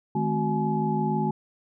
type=tone cluster; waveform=sine; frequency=154.2 / 212.2 / 258.5 / 370.2 / 849 Hz; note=D#3 / G#3 / C4 / F#4 / G#5; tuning=-15 / +38 / -21 / +1 / +38 cents; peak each=-28 / -27 / -34 / -31 / -28 dBFS; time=0.15-1.31 s; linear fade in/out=5 ms; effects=none